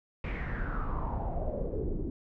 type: noise with low-pass filter sweep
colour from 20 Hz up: brown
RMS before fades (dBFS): -33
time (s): 0.24-2.1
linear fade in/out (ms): 2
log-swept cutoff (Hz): 2400 to 310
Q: 5.7
effects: none